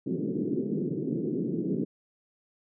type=band-pass noise; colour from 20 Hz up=white; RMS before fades=-30 dBFS; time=0.06-1.85 s; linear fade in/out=10 ms; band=140 to 400 Hz; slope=48 dB/octave; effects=none